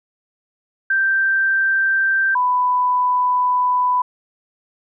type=tone pair in turn; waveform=sine; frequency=1568 / 995.1 Hz; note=G6 / B5; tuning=0 / +13 cents; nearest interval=minor sixth; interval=787 cents; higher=first; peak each=-14 dBFS; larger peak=neither; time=0.9-2.35 / 2.35-4.02 s; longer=second; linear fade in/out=5 ms; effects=none